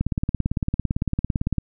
click train, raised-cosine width 5 ms, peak -9 dBFS, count 29, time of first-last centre 0.01-1.583 s, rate 17.8 Hz, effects none

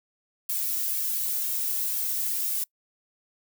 violet noise with flanger, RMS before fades -28 dBFS, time 0.49-2.64 s, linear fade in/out 5 ms, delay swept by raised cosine 2 to 2.56 ms, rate 2 Hz, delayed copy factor -0.8, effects noise-tail reverb RT60 0.1 s tail -25 dB re dry

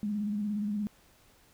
sine tone with vibrato, 207.7 Hz, G#3, in tune, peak -29 dBFS, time 0.03-0.87 s, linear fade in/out 0 ms, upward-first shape square, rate 17 Hz, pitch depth 40 cents each way, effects pink hiss -62 dBFS RMS until 1.53 s

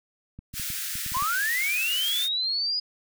clicks, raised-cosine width 5 ms, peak -28 dBFS, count 9, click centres 0.39 / 0.54 / 0.598 / 0.703 / 0.955 / 1.063 / 1.12 / 1.169 / 1.224 s
white high-pass noise, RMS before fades -32 dBFS, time 0.53-2.29 s, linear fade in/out 50 ms, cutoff 1400 Hz, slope 48 dB/octave
sine linear sweep, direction up, 974 to 4978 Hz, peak -24 dBFS, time 1.14-2.8 s, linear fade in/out 10 ms
effects none

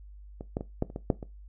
clicks, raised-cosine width 2 ms, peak -25 / -16 / -22 / -13 / -30 / -21 / -9 / -25 dBFS, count 8, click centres 0.409 / 0.569 / 0.609 / 0.824 / 0.901 / 0.961 / 1.102 / 1.228 s, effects noise-tail reverb RT60 0.2 s tail -17 dB re dry + added 50 Hz sine -45 dBFS peak until 1.48 s

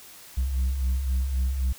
sine beating tone pair, 61.74 / 65.54 Hz, B1 / C2, 0 / +4 cents, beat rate 3.8 Hz, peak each -29 / -21 dBFS, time 0.37-1.73 s, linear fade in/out 10 ms, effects tanh soft clip ceiling -20 dBFS + white hiss -47 dBFS RMS until 1.78 s

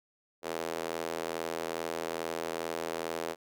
square tone with high-pass filter, 41.18 Hz, E1, 1 cent flat, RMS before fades -36 dBFS, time 0.42-3.36 s, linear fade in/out 50 ms, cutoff 460 Hz, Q 1.7, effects none

